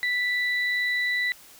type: tone pair together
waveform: sine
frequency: 1975.5 / 3951 Hz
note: B6 / B7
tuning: 0 / 0 cents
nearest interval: octave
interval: 1200 cents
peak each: -23 / -33 dBFS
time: 0.03-1.32 s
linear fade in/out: 0 ms
effects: white hiss -50 dBFS RMS until 1.59 s